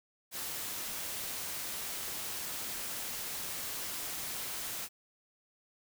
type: noise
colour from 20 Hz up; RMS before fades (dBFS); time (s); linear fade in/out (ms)
white; -39; 0.31-4.89; 50
effects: none